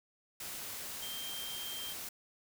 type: tone in noise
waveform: sine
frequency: 3166 Hz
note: G7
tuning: 17 cents sharp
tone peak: -42 dBFS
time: 1.02-1.93 s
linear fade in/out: 5 ms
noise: white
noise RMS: -43 dBFS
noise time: 0.4-2.09 s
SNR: -2 dB
effects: none